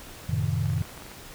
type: chord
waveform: sine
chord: F# diminished seventh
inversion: none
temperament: equal with one note detuned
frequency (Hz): 90.6 / 110 / 130.81 / 155.56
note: F#2 / A2 / C3 / Eb3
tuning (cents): -36 / 0 / 0 / 0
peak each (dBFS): -29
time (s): 0.29-0.82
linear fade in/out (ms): 5
type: clicks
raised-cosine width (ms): 0.5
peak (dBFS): -29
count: 11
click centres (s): 0.658 / 0.7 / 0.734 / 0.781 / 0.823 / 0.853 / 0.894 / 0.977 / 1.022 / 1.065 / 1.116
effects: pink hiss -44 dBFS RMS until 1.34 s